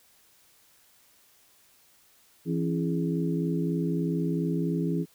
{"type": "harmonic tone with a mistuned harmonic", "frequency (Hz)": 83.5, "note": "E2", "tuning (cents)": 23, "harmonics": [2, 3, 4, 5], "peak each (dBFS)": [-27, -31, -33, -35], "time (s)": [2.45, 5.06], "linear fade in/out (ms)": 50, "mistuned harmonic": 3, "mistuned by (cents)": 130, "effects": ["white hiss -61 dBFS RMS until 5.14 s"]}